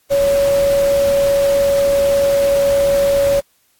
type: tone in noise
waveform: sine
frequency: 560 Hz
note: C#5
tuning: 18 cents sharp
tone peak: -11 dBFS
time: 0.1-3.41 s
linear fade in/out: 20 ms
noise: pink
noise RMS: -27 dBFS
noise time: 0.1-3.41 s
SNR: +13 dB
effects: white hiss -59 dBFS RMS until 3.79 s + AAC 64 kbps